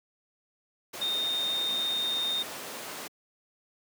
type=tone in noise; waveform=sine; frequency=3666 Hz; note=A#7; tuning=30 cents flat; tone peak=-27 dBFS; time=1.01-2.43 s; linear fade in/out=10 ms; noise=pink; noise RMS=-38 dBFS; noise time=0.93-3.08 s; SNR=+8 dB; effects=high-pass 300 Hz 12 dB/octave